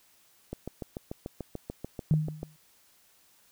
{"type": "click train", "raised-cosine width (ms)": 2, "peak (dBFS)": -22, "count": 14, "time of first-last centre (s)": [0.53, 2.431], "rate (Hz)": 6.84}
{"type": "tone with exponential decay", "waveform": "sine", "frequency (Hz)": 154.3, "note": "D#3", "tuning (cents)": -14, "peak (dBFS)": -18, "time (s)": [2.11, 2.56], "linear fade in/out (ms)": 0, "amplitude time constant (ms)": 96}
{"effects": ["white hiss -63 dBFS RMS until 3.51 s"]}